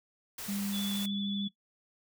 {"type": "noise", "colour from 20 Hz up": "white", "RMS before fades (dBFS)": -41, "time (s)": [0.38, 1.06], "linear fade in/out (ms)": 5}
{"type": "tone", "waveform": "sine", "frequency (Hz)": 200.7, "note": "G3", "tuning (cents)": 41, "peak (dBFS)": -32, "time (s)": [0.48, 1.48], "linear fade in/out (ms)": 10}
{"type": "tone with vibrato", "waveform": "sine", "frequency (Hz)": 3448, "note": "A7", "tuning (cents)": -36, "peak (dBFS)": -37, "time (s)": [0.72, 1.49], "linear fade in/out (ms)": 20, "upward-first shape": "triangle", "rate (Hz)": 13, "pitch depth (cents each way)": 23}
{"effects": ["noise-tail reverb RT60 0.1 s tail -17 dB re dry"]}